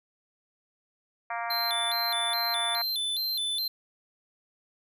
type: harmonic tone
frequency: 233.1 Hz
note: A#3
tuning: in tune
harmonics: 3 / 4 / 5 / 6 / 7 / 8 / 9 / 10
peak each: -34 / -36 / -38 / -40 / -41 / -42 / -43 / -44 dBFS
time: 1.3-2.82 s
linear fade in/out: 5 ms
type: tone with vibrato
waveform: square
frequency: 3808 Hz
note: A#7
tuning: 36 cents sharp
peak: -28 dBFS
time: 1.5-3.68 s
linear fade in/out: 5 ms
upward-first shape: square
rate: 2.4 Hz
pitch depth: 140 cents each way
effects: none